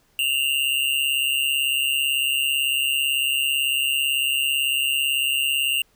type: tone with amplitude modulation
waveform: square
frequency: 2794 Hz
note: F7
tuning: in tune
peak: -17 dBFS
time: 0.19-5.82 s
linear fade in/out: 2 ms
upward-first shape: sine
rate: 138 Hz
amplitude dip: 75%
effects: pink hiss -62 dBFS RMS until 5.95 s